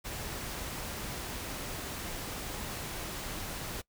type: noise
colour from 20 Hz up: pink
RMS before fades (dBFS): -39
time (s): 0.04-3.82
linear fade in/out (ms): 20
effects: noise-tail reverb RT60 0.1 s tail -22 dB re dry